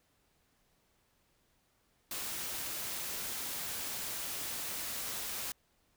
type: noise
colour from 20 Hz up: white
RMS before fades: -39 dBFS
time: 2.11-5.52 s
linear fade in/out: 2 ms
effects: pink hiss -73 dBFS RMS until 5.96 s

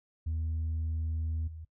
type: tone with level steps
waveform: sine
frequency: 80 Hz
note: D#2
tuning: 49 cents sharp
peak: -28 / -41 dBFS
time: 0.26-1.65 s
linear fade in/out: 10 ms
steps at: 1.47 s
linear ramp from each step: 10 ms
effects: noise-tail reverb RT60 0.1 s tail -20 dB re dry + tanh soft clip ceiling -28 dBFS

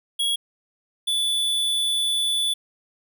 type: tone pair in turn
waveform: square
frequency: 3322 / 3470 Hz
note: G#7 / A7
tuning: 0 / -25 cents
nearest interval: minor second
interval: 75 cents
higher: second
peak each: -21 dBFS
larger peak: neither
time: 0.19-0.36 / 1.07-2.54 s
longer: second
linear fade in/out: 10 ms
effects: none

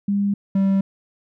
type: tone pair in turn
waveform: sine / triangle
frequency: 201.1 / 194.47 Hz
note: G3 / G3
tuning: +44 / -14 cents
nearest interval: minor second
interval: 58 cents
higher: first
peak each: -17 / -13 dBFS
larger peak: second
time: 0.08-0.34 / 0.55-0.81 s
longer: neither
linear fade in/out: 5 ms
effects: none

